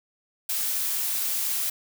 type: noise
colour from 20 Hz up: blue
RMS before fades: -27 dBFS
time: 0.49-1.7 s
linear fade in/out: 5 ms
effects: none